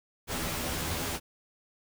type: noise with comb filter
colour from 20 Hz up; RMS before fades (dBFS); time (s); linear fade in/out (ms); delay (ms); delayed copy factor
pink; -33; 0.27-1.2; 50; 12; +0.8
effects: none